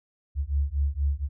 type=beating tone pair; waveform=sine; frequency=68.8 / 73 Hz; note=C#2 / D2; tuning=-12 / -10 cents; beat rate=4.2 Hz; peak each=-26 dBFS; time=0.35-1.29 s; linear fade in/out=50 ms; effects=none